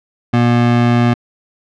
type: tone pair together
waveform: square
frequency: 120 / 240 Hz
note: B2 / B3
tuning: -49 / -49 cents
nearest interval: octave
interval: 1200 cents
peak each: -13 dBFS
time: 0.33-1.14 s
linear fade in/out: 10 ms
effects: low-pass 3000 Hz 12 dB/octave